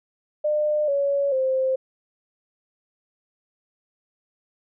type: tone with pitch steps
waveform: sine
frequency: 602 / 561.7 / 524.1 Hz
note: D5 / C#5 / C5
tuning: +43 / +23 / +3 cents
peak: -19 dBFS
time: 0.44-1.76 s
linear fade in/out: 10 ms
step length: 440 ms
effects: none